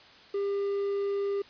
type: tone with quantisation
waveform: triangle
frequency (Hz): 400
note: G4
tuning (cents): +35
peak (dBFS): -25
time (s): 0.34-1.42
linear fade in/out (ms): 5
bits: 8
effects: white hiss -53 dBFS RMS until 1.49 s + resampled to 11025 Hz